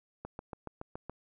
click train, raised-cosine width 1 ms, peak -26 dBFS, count 7, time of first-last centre 0.25-1.096 s, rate 7.09 Hz, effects none

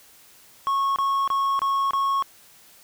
triangle tone bursts, 1098 Hz, C#6, 17 cents flat, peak -18 dBFS, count 5, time 0.67-2.224 s, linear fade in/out 0 ms, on 290 ms, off 26 ms, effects white hiss -52 dBFS RMS until 2.83 s

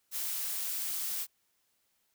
blue noise, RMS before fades -35 dBFS, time 0.11-1.27 s, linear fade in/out 50 ms, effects white hiss -75 dBFS RMS until 2.14 s

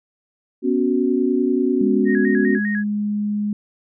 sine chord, B suspended second, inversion none, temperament equal, 246.9 / 277.2 / 370 Hz, B3 / C#4 / F#4, 0 / 0 / 0 cents, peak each -20 dBFS, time 0.62-2.6 s, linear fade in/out 50 ms
sine tone, 207.8 Hz, G#3, 1 cent sharp, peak -19 dBFS, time 1.81-3.53 s, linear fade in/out 2 ms
sine tone with vibrato, 1760 Hz, A6, in tune, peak -24 dBFS, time 2.05-2.84 s, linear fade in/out 50 ms, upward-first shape square, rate 5 Hz, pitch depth 94 cents each way
effects none

